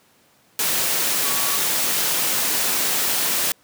sine tone in noise, 1130 Hz, C#6, 33 cents sharp, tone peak -32 dBFS, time 1.25-1.57 s, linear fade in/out 2 ms, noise white, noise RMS -21 dBFS, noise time 0.59-3.52 s, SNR -14 dB, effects pink hiss -57 dBFS RMS until 3.63 s + high-pass 150 Hz 12 dB/octave

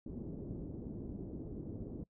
white low-pass noise, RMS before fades -44 dBFS, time 0.06-2.04 s, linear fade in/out 5 ms, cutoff 350 Hz, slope 24 dB/octave, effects noise-tail reverb RT60 0.1 s tail -23 dB re dry

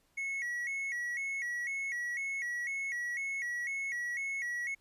triangle tone with vibrato, 2054 Hz, C7, 33 cents flat, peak -32 dBFS, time 0.17-4.75 s, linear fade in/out 10 ms, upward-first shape square, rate 2 Hz, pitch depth 110 cents each way, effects pink hiss -72 dBFS RMS until 4.8 s + resampled to 32000 Hz

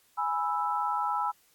sine chord, E major, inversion first, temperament equal, 830.6 / 987.8 / 1318.5 Hz, G#5 / B5 / E6, 0 / 0 / 0 cents, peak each -31 dBFS, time 0.17-1.32 s, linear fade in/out 20 ms, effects white hiss -65 dBFS RMS until 1.54 s + AAC 64 kbps

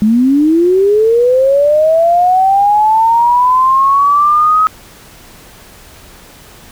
sine linear sweep, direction up, 206.3 to 1277 Hz, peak -6 dBFS, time 0.02-4.67 s, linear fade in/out 0 ms, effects pink hiss -38 dBFS RMS until 6.71 s

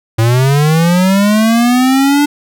square linear sweep, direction up, 110 to 293.7 Hz, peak -8 dBFS, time 0.18-2.26 s, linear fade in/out 10 ms, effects none

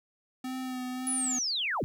square tone with vibrato, 255.4 Hz, C4, 42 cents flat, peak -34 dBFS, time 0.44-1.39 s, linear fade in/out 5 ms, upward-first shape sine, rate 1.8 Hz, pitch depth 23 cents each way
sine linear sweep, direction down, 10548 to 52.8 Hz, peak -28 dBFS, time 1.07-1.84 s, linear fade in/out 0 ms
effects 11-bit

